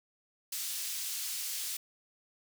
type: high-pass noise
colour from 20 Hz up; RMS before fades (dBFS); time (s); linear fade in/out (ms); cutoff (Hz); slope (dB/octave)
pink; -37; 0.52-1.77; 5; 4300; 12
effects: none